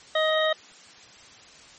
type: harmonic tone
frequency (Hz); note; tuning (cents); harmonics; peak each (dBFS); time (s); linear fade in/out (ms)
627; D#5; +13; 1 / 2 / 3 / 5 / 6; -22 / -29 / -28 / -34 / -29; 0.15-0.53; 5
effects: white hiss -49 dBFS RMS until 1.78 s + MP3 32 kbps